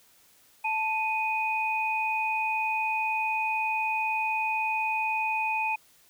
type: tone pair together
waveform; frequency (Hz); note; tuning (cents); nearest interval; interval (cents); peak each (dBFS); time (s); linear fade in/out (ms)
sine; 880 / 2489; A5 / D#7; 0 / 0; octave + tritone; 1800; -28; 0.64-5.76; 10
effects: white hiss -60 dBFS RMS until 6.09 s